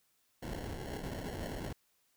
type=noise with sample-and-hold; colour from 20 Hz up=pink; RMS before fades=-41 dBFS; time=0.42-1.73 s; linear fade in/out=10 ms; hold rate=1225 Hz; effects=white hiss -74 dBFS RMS until 2.16 s